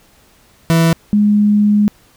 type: tone pair in turn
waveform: 40% pulse / sine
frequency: 164.9 / 207.8 Hz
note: E3 / G#3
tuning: +1 / +1 cents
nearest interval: major third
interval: 400 cents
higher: second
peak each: -8 dBFS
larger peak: neither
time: 0.7-0.93 / 1.13-1.88 s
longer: second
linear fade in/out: 0 ms
effects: pink hiss -50 dBFS RMS until 2.16 s

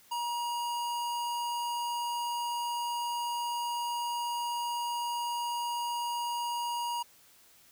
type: tone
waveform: square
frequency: 952 Hz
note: A#5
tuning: 36 cents sharp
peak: -32 dBFS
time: 0.11-7.03 s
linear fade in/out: 10 ms
effects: white hiss -60 dBFS RMS until 7.71 s

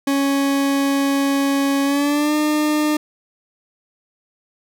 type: tone with pitch glide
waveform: 40% pulse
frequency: 277.2 to 302.3 Hz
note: C#4 to D#4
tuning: 0 to -50 cents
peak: -15 dBFS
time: 0.07-2.97 s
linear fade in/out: 5 ms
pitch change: +150 cents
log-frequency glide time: 1.84-2.35 s
effects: none

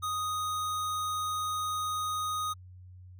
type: tone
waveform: square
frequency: 1244.5 Hz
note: D#6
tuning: in tune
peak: -31 dBFS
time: 0.02-2.54 s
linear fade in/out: 20 ms
effects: added 91 Hz sine -47 dBFS peak until 3.19 s

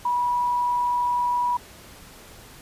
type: tone with frequency modulation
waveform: sine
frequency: 974 Hz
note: B5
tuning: 24 cents flat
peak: -20 dBFS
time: 0.05-1.57 s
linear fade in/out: 5 ms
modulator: 32 Hz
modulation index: 0.23
effects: pink hiss -46 dBFS RMS until 2.61 s + resampled to 32000 Hz

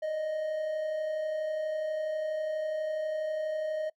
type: tone pair together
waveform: triangle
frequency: 590.1 / 622.3 Hz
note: D5 / D#5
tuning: +8 / 0 cents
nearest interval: minor second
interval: 92 cents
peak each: -40 / -28 dBFS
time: 0.02-3.9 s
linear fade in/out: 10 ms
effects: noise-tail reverb RT60 0.1 s tail -23 dB re dry

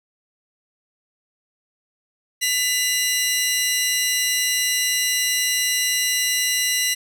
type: tone pair together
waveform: 15% pulse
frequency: 2001 / 2830 Hz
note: B6 / F7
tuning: +22 / +22 cents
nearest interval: tritone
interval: 600 cents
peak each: -15 dBFS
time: 2.41-6.95 s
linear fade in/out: 20 ms
effects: none

